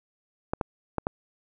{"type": "clicks", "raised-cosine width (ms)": 1, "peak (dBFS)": -12, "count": 4, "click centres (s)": [0.535, 0.612, 0.983, 1.069], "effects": []}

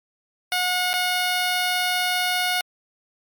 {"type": "tone with dropouts", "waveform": "10% pulse", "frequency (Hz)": 725, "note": "F#5", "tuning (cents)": -35, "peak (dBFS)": -12, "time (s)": [0.52, 2.61], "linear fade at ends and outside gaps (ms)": 1, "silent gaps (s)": [0.932, 0.938], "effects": ["MP3 96 kbps"]}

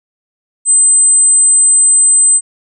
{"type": "tone", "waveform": "sine", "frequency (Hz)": 8140, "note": "C9", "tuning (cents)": -49, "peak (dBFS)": -5, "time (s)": [0.65, 2.41], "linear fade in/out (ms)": 50, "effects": []}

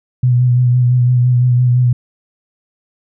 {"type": "tone with vibrato", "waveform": "sine", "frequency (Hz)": 124, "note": "B2", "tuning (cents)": 7, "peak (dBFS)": -8, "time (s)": [0.23, 1.93], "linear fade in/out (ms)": 5, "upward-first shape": "sine", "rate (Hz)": 5.9, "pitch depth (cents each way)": 29, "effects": []}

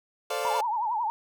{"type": "chord", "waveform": "30% pulse", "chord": "D minor seventh", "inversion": "second", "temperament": "equal with one note detuned", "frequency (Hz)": [440, 523.3, 582.9, 698.5], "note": ["A4", "C5", "D5", "F5"], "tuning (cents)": [0, 0, -13, 0], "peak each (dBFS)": -31, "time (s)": [0.3, 0.61], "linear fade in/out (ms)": 5}
{"type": "tone with vibrato", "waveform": "sine", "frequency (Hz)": 906, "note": "A#5", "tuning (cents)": -50, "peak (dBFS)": -25, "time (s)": [0.45, 1.1], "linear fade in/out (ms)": 0, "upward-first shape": "triangle", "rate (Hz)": 11, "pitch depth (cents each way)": 170}
{"effects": []}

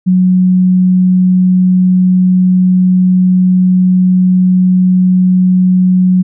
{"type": "tone", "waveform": "sine", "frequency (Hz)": 183.6, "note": "F#3", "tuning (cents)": -13, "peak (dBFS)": -5, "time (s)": [0.06, 6.23], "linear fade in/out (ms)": 20, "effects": []}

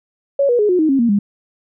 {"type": "tone with pitch steps", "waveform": "sine", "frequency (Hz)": [558, 483, 418, 361.8, 313.2, 271.1, 234.6, 203.1], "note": ["C#5", "B4", "G#4", "F#4", "D#4", "C#4", "A#3", "G#3"], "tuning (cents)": [11, -39, 11, -39, 11, -38, 11, -38], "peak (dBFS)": -11, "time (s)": [0.39, 1.19], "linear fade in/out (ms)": 5, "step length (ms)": 100, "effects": []}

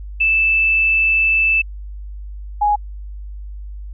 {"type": "tone pair in turn", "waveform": "sine", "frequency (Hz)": [2637, 830.6], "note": ["E7", "G#5"], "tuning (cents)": [0, 0], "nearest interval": "octave + minor sixth", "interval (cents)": 2000, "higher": "first", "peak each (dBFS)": -12, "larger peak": "neither", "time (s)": [[0.2, 1.62], [2.61, 2.76]], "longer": "first", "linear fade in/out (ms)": 10, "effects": ["added 50 Hz sine -28 dBFS peak until 3.93 s"]}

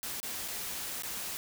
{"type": "noise with dropouts", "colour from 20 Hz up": "white", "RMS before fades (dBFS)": -38, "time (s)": [0.03, 1.37], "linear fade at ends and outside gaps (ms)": 0, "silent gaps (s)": [[0.201, 0.23], [0.479, 0.483], [1.022, 1.034]], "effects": []}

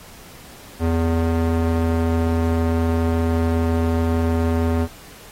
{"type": "tone with band-pass filter", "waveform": "square", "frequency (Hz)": 82.41, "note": "E2", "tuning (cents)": 0, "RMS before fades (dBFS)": -19, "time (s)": [0.79, 4.88], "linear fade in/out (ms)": 50, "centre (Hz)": 310, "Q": 0.56, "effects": ["pink hiss -43 dBFS RMS until 5.31 s", "AAC 48 kbps"]}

